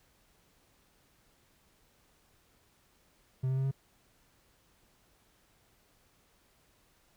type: tone with pitch steps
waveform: triangle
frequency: 130 / 131.81 / 133.65 / 135.52 Hz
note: C3 / C3 / C3 / C#3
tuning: -11 / +13 / +37 / -39 cents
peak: -26 dBFS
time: 3.43-3.714 s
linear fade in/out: 10 ms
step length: 71 ms
effects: pink hiss -68 dBFS RMS until 7.16 s